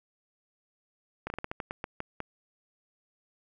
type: slowing click train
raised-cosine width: 0.5 ms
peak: -19 dBFS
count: 11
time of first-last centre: 1.27-2.203 s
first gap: 31 ms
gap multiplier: 1.23
effects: 10-bit